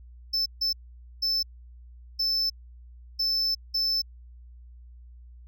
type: tone bursts at uneven times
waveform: triangle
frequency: 5274 Hz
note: E8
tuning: in tune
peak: -22 dBFS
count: 6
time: 0.33-0.46 / 0.61-0.73 / 1.22-1.43 / 2.19-2.5 / 3.19-3.55 / 3.74-4.02 s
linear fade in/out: 10 ms
effects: added 60 Hz sine -45 dBFS peak until 5.47 s